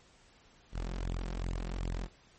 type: tone with flanger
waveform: sawtooth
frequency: 43.64 Hz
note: F1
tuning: 1 cent flat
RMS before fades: -36 dBFS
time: 0.72-2.09 s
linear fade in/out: 50 ms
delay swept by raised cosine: 0.27 to 5.67 ms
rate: 2.6 Hz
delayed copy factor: +0.7
effects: pink hiss -62 dBFS RMS until 2.38 s + MP3 32 kbps